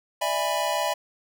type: chord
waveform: square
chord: E dominant seventh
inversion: third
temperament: just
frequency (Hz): 593.3 / 659.3 / 824.1 / 988.9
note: D5 / E5 / G#5 / B5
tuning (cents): +18 / 0 / -14 / +2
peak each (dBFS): -30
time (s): 0.21-0.94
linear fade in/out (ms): 10
effects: none